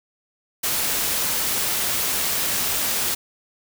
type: noise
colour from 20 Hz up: white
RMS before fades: -23 dBFS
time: 0.63-3.15 s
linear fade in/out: 10 ms
effects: none